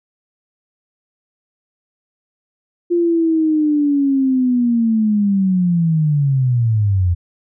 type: linear sweep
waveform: sine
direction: down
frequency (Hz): 349.3 to 84.6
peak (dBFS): -12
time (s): 2.9-7.15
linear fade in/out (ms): 20
effects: none